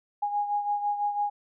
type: beating tone pair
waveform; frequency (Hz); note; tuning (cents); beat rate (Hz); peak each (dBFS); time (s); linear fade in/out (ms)
sine; 822 / 828; G#5 / G#5; -18 / -5; 6; -26 / -33; 0.22-1.3; 10
effects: none